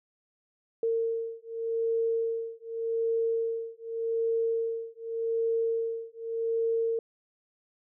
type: beating tone pair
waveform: sine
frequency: 455.9 / 456.75 Hz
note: A#4 / A#4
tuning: -39 / -35 cents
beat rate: 0.85 Hz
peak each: -30 dBFS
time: 0.83-6.99 s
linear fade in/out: 2 ms
effects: none